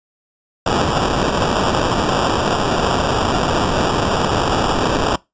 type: noise with sample-and-hold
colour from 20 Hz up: white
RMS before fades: -17 dBFS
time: 0.66-5.16 s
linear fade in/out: 5 ms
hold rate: 2100 Hz
effects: noise-tail reverb RT60 0.2 s tail -22 dB re dry + resampled to 16000 Hz